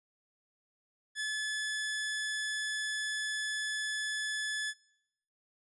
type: tone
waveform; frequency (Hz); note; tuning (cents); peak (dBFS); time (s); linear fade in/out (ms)
sawtooth; 1722; A6; -38; -29; 1.15-4.74; 50
effects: noise-tail reverb RT60 0.8 s tail -23 dB re dry + resampled to 24000 Hz